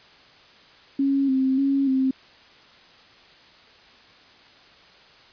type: tone with vibrato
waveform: sine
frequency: 269.4 Hz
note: C#4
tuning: 49 cents flat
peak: -18 dBFS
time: 0.99-2.11 s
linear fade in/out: 5 ms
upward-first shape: square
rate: 1.7 Hz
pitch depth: 37 cents each way
effects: white hiss -51 dBFS RMS until 5.32 s + resampled to 11025 Hz